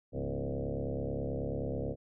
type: tone with frequency modulation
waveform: sine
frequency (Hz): 191.2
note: G3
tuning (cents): -43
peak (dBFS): -32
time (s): 0.12-1.96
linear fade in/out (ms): 50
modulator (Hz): 69.3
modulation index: 5.7
effects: none